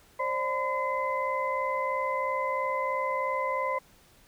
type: tone cluster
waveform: sine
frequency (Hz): 530 / 593 / 1013 / 2050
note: C5 / D5 / B5 / C7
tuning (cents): +22 / +17 / +44 / -36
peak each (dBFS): -32 / -36 / -29 / -36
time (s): 0.19-3.79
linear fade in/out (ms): 10
effects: pink hiss -59 dBFS RMS until 4.27 s